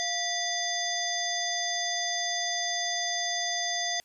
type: harmonic tone with a mistuned harmonic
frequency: 699 Hz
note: F5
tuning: 1 cent sharp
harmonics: 1 / 3 / 5 / 7 / 9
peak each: -34 / -34 / -34 / -34 / -34 dBFS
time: 0-4 s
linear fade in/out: 0 ms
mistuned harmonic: 3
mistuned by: -120 cents
effects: white hiss -65 dBFS RMS until 4.04 s + resampled to 32000 Hz